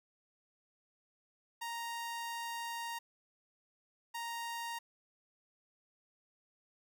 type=tone bursts at uneven times; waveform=sawtooth; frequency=932.3 Hz; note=A#5; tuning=in tune; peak=-35 dBFS; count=2; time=1.61-2.99 / 4.14-4.79 s; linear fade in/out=10 ms; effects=none